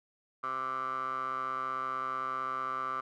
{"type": "tone with band-pass filter", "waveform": "15% pulse", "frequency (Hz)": 130.81, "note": "C3", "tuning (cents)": 0, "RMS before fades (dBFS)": -35, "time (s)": [0.43, 3.01], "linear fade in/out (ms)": 10, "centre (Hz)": 1200, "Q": 8.5, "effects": []}